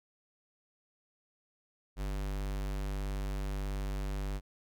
square tone, 49.22 Hz, G1, 8 cents sharp, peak -34 dBFS, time 1.96-4.41 s, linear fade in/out 50 ms, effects none

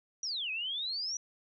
sine exponential two-way sweep, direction down then up, 5920 to 2489 to 5920 Hz, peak -33 dBFS, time 0.23-1.17 s, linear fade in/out 2 ms, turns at 0.51 s, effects none

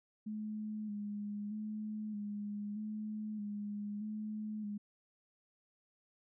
sine tone with vibrato, 210 Hz, G#3, 19 cents sharp, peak -38 dBFS, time 0.26-4.78 s, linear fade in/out 10 ms, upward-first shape square, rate 0.8 Hz, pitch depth 31 cents each way, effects none

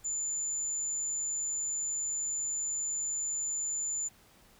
sine tone, 7050 Hz, A8, 2 cents sharp, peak -30 dBFS, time 0.04-4.09 s, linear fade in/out 20 ms, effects tanh soft clip ceiling -27 dBFS + pink hiss -61 dBFS RMS until 4.59 s

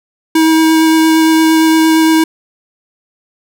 square tone with vibrato, 320 Hz, D#4, 49 cents sharp, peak -7 dBFS, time 0.35-2.24 s, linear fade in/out 5 ms, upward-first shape sine, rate 8.7 Hz, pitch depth 9 cents each way, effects none

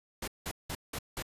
pink noise bursts, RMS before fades -37 dBFS, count 5, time 0.22-1.225 s, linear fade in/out 5 ms, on 57 ms, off 180 ms, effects resampled to 32000 Hz

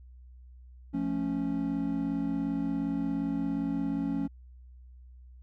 triangle chord, F augmented, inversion none, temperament equal, 174.61 / 220 / 277.2 Hz, F3 / A3 / C#4, 0 / 0 / 0 cents, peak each -33 / -33 / -28 dBFS, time 0.93-4.28 s, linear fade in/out 20 ms, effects added 62 Hz sine -48 dBFS peak until 5.42 s

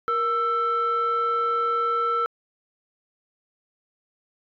sine tone pair together, 470 / 1329.4 Hz, A#4 / E6, +14 / +14 cents, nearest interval octave + tritone, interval 1800 cents, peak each -26 / -20 dBFS, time 0.08-2.26 s, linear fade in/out 0 ms, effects tanh soft clip ceiling -17 dBFS

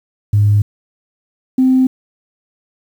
sine tone pair in turn, 103.5 / 259.2 Hz, G#2 / C4, -5 / -16 cents, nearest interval octave + major third, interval 1589 cents, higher second, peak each -7 dBFS, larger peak neither, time 0.33-0.62 / 1.58-1.87 s, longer neither, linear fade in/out 5 ms, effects tanh soft clip ceiling -3 dBFS + 7-bit

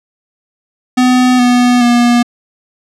square tone with pitch steps, 251.7 / 245.8 / 240.1 Hz, B3 / B3 / B3, +33 / -8 / -49 cents, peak -7 dBFS, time 0.97-2.23 s, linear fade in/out 10 ms, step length 420 ms, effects low-pass 8000 Hz 12 dB/octave

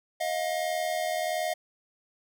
square tone pair together, 629.7 / 711 Hz, D#5 / F5, +21 / +31 cents, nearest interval major second, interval 210 cents, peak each -31 / -31 dBFS, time 0.2-1.54 s, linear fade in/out 10 ms, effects none

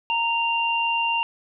sine tone pair together, 926.7 / 2782 Hz, A#5 / F7, -10 / -7 cents, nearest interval octave + perfect fifth, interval 1903 cents, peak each -23 dBFS, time 0.1-1.23 s, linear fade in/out 0 ms, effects none

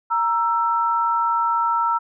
sine tone pair together, 934 / 1330.4 Hz, A#5 / E6, +3 / +16 cents, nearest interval tritone, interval 613 cents, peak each -20 dBFS, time 0.1-1.99 s, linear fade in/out 20 ms, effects none

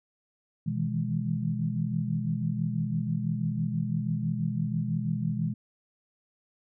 sine chord, E major seventh, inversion second, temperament equal with one note detuned, 123.47 / 158.74 / 164.81 / 207.7 Hz, B2 / D#3 / E3 / G#3, 0 / +35 / 0 / 0 cents, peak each -32 dBFS, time 0.66-5.54 s, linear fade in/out 10 ms, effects none

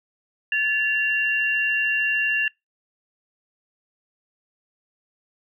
sine tone pair together, 1732.3 / 2761 Hz, A6 / F7, -27 / -20 cents, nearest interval minor sixth, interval 807 cents, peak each -22 dBFS, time 0.52-2.48 s, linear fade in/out 2 ms, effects noise-tail reverb RT60 0.2 s tail -25 dB re dry

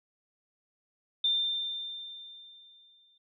sine tone with exponential decay, 3589 Hz, A7, 34 cents sharp, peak -23 dBFS, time 1.24-3.18 s, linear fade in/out 5 ms, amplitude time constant 420 ms, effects none

